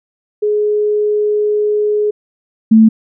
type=tone pair in turn; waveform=sine; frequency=419.7 / 221.1 Hz; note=G#4 / A3; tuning=+18 / +9 cents; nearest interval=major seventh; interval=1109 cents; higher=first; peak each=-11 / -3 dBFS; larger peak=second; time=0.42-2.11 / 2.71-2.89 s; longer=first; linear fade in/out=10 ms; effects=none